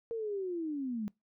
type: linear sweep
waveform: sine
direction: down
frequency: 466.2 to 201.2 Hz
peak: -33 dBFS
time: 0.11-1.08 s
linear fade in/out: 0 ms
effects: noise-tail reverb RT60 0.2 s tail -24 dB re dry